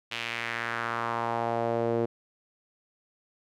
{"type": "tone with band-pass filter sweep", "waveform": "sawtooth", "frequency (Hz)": 116.54, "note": "A#2", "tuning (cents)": 0, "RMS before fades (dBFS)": -30, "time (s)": [0.11, 2.06], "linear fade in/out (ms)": 10, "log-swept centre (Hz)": [2900, 420], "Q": 2.3, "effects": []}